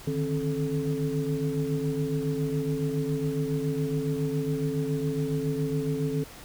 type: tone cluster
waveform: sine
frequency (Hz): 148.1 / 155.3 / 267.3 / 434.4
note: D3 / D#3 / C4 / A4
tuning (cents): +15 / -3 / +37 / -22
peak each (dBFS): -31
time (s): 0.07-6.24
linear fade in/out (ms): 5
effects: pink hiss -46 dBFS RMS until 6.44 s